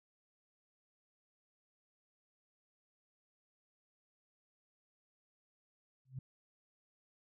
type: tone with exponential growth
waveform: sine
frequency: 130.81 Hz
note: C3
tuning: in tune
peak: -37 dBFS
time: 6.05-6.19 s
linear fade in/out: 5 ms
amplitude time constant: 29 ms
effects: none